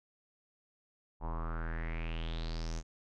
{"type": "tone with low-pass filter sweep", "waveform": "square", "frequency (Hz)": 40.94, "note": "E1", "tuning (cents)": -11, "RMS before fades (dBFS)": -37, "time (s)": [1.2, 2.83], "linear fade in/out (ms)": 50, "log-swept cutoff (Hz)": [890, 6600], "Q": 5.7, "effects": []}